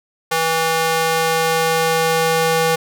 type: tone with high-pass filter sweep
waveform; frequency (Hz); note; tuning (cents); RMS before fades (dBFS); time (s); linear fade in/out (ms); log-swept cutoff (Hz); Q
square; 162.8; E3; -21; -17; 0.31-2.76; 10; 680 to 440; 0.97
effects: none